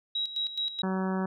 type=tone with tremolo; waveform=sine; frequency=3851 Hz; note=B7; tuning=44 cents flat; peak=-27 dBFS; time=0.15-0.82 s; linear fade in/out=5 ms; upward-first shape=square; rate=4.7 Hz; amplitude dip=70%
type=harmonic tone; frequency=188.7 Hz; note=F#3; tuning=34 cents sharp; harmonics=1 / 2 / 3 / 4 / 5 / 6 / 7 / 8 / 9; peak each=-28 / -35 / -40 / -40 / -39 / -43 / -44 / -45 / -46 dBFS; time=0.83-1.26 s; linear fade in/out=5 ms
effects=none